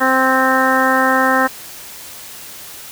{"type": "harmonic tone", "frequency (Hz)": 261.6, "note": "C4", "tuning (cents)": 0, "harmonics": [1, 2, 3, 4, 5, 6, 7], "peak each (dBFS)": [-19, -19, -19, -19, -19, -19, -19], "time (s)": [0, 1.48], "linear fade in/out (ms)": 20, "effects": ["white hiss -34 dBFS RMS until 2.91 s"]}